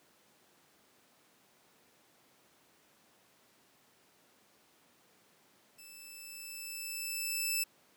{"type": "tone with level ramp", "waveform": "10% pulse", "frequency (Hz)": 2637, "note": "E7", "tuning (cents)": 0, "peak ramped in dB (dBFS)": [-43, -21], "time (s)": [5.78, 7.64], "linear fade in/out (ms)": 10, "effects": ["pink hiss -66 dBFS RMS until 7.96 s", "high-pass 200 Hz 12 dB/octave"]}